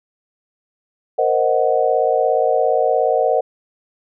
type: chord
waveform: sine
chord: C half-diminished seventh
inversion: third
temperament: equal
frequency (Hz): 466.2 / 523.3 / 622.3 / 740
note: Bb4 / C5 / Eb5 / Gb5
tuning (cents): 0 / 0 / 0 / 0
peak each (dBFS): -19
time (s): 1.18-3.41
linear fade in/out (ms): 10
effects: none